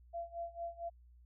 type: tone with tremolo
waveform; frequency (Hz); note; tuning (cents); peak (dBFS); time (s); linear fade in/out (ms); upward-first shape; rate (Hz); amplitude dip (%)
sine; 681; F5; -44; -37; 0.13-0.9; 20; sine; 4.4; 90
effects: added 60 Hz sine -58 dBFS peak until 1.25 s